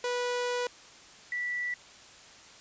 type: tone pair in turn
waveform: sawtooth / sine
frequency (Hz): 489.9 / 1959.6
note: B4 / B6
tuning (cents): -14 / -14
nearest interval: 2 octaves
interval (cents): 2400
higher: second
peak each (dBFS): -25 / -30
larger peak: first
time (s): 0.04-0.67 / 1.32-1.74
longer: first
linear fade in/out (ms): 2
effects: white hiss -52 dBFS RMS until 2.6 s + resampled to 16000 Hz